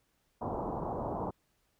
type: low-pass noise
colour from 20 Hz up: white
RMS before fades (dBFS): -36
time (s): 0.41-1.31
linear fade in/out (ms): 10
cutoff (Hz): 1000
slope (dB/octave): 48
effects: pink hiss -75 dBFS RMS until 1.79 s